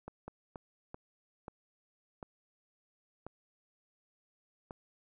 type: slowing click train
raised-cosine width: 1 ms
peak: -29 dBFS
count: 8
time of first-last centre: 0.08-4.708 s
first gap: 200 ms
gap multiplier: 1.39
effects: none